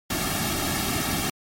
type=noise with comb filter; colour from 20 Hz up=pink; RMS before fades=-26 dBFS; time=0.1-1.3 s; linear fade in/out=5 ms; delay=2 ms; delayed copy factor=-0.75; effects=MP3 64 kbps